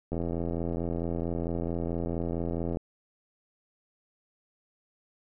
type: click train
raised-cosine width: 2 ms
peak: -19 dBFS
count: 225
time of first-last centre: 0.12-2.771 s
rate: 84.5 Hz
effects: none